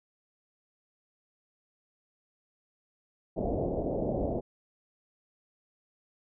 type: low-pass noise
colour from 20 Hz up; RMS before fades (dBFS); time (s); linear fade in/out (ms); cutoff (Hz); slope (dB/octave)
white; -31; 3.36-4.41; 20; 670; 48
effects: none